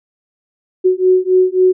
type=beating tone pair; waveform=sine; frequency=368.1 / 371.8 Hz; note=F#4 / F#4; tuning=-9 / +8 cents; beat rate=3.7 Hz; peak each=-12 dBFS; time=0.84-1.73 s; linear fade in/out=20 ms; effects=none